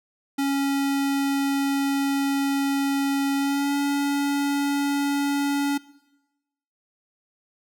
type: tone with pitch glide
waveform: square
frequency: 277.2 to 283 Hz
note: C#4 to C#4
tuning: 0 to +36 cents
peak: -22 dBFS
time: 0.38-5.78 s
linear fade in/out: 10 ms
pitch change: +36 cents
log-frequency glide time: 3.36-3.74 s
effects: noise-tail reverb RT60 1.0 s tail -20 dB re dry